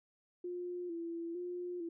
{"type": "tone with vibrato", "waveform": "sine", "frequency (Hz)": 345.4, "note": "F4", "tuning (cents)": -19, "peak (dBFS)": -38, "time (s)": [0.44, 1.89], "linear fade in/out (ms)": 5, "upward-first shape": "square", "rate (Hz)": 1.1, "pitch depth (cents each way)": 48, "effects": []}